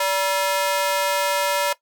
sawtooth ring-modulated tone, 769 Hz, G5, 33 cents flat, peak -12 dBFS, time 0-1.73 s, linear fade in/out 5 ms, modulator 192 Hz, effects noise-tail reverb RT60 0.1 s tail -17 dB re dry

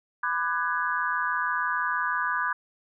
sine chord, G# half-diminished seventh, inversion first, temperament just, 996.7 / 1196.1 / 1495.1 / 1661.2 Hz, B5 / D6 / F#6 / G#6, +16 / +31 / +18 / 0 cents, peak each -30 dBFS, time 0.23-2.53 s, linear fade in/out 5 ms, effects none

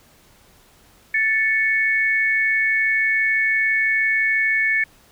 sine tone pair together, 1759.6 / 2217 Hz, A6 / C#7, 0 / 0 cents, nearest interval major third, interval 400 cents, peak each -19 dBFS, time 1.14-4.84 s, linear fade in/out 5 ms, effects pink hiss -53 dBFS RMS until 5.11 s

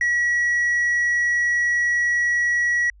sine tone with tanh clipping, 1925 Hz, B6, 45 cents flat, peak -18 dBFS, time 0.01-2.9 s, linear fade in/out 2 ms, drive 2 dB, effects added 50 Hz sine -47 dBFS peak until 3 s

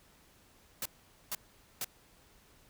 white noise bursts, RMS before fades -36 dBFS, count 3, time 0.82-1.845 s, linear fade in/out 2 ms, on 35 ms, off 460 ms, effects pink hiss -63 dBFS RMS until 2.69 s

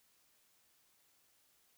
silence, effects white hiss -72 dBFS RMS until 1.77 s

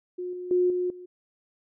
sine tone with level steps, 360 Hz, F#4, 47 cents flat, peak -30 / -33 / -19 / -24 / -40 dBFS, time 0.18-1.06 s, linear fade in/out 10 ms, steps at 0.33 / 0.51 / 0.7 / 0.9 s, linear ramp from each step 2 ms, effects none

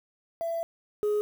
sine tone pair in turn, 668 / 418.5 Hz, E5 / G#4, +23 / +13 cents, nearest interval minor sixth, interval 810 cents, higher first, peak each -27 / -21 dBFS, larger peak second, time 0.41-0.63 / 1.03-1.21 s, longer first, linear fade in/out 0 ms, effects tanh soft clip ceiling -22 dBFS + 8-bit

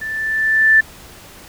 sine tone with level ramp, 1764 Hz, A6, 4 cents sharp, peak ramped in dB -23 to -6 dBFS, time 0.01-0.81 s, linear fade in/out 10 ms, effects pink hiss -40 dBFS RMS until 1.48 s

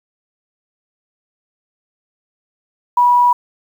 sine tone, 974 Hz, B5, 24 cents flat, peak -8 dBFS, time 2.97-3.33 s, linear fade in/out 5 ms, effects 7-bit

